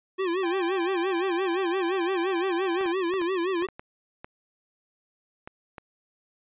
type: tone with vibrato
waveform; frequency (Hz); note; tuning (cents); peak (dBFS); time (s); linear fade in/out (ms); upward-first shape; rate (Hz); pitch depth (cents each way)
square; 360; F#4; -47; -25; 0.18-3.67; 20; sine; 5.8; 130
type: tone with pitch glide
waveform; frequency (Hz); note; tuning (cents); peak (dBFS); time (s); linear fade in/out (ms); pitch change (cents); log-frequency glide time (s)
sawtooth; 785 to 779.6; G5 to G5; +2 to -10; -30; 0.43-2.92; 5; -12; 1.19-2.69
type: clicks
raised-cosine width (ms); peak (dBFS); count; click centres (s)
0.5; -24; 10; 2.811 / 2.86 / 3.138 / 3.216 / 3.623 / 3.687 / 3.795 / 4.245 / 5.475 / 5.782
effects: resampled to 8000 Hz